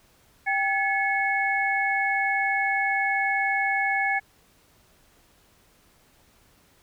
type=tone cluster; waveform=sine; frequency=787 / 1708 / 2198 Hz; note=G5 / G#6 / C#7; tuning=+7 / +48 / -15 cents; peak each=-26 dBFS; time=0.46-4.2 s; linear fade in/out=20 ms; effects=pink hiss -60 dBFS RMS until 6.82 s